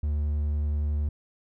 triangle tone, 74.1 Hz, D2, 16 cents sharp, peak -22 dBFS, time 0.03-1.09 s, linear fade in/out 5 ms, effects none

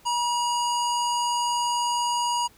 square tone with low-pass filter, 959 Hz, A#5, 49 cents sharp, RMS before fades -25 dBFS, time 0.05-2.48 s, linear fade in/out 20 ms, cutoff 7500 Hz, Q 2.2, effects pink hiss -56 dBFS RMS until 2.57 s

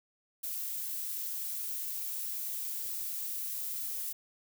violet noise, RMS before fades -37 dBFS, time 0.43-4.13 s, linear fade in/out 10 ms, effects none

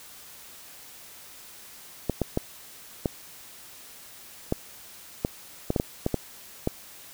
clicks, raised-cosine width 2 ms, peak -10 dBFS, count 12, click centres 2.097 / 2.217 / 2.374 / 3.058 / 4.524 / 5.249 / 5.704 / 5.762 / 5.799 / 6.064 / 6.143 / 6.674 s, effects white hiss -47 dBFS RMS until 7.13 s

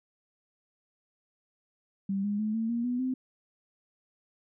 sine tone with pitch steps, 196 / 205.2 / 214.7 / 224.8 / 235.2 / 246.2 / 257.7 Hz, G3 / G#3 / A3 / A3 / A#3 / B3 / C4, 0 / -21 / -42 / +37 / +16 / -5 / -26 cents, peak -27 dBFS, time 2.09-3.14 s, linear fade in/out 5 ms, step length 150 ms, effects none

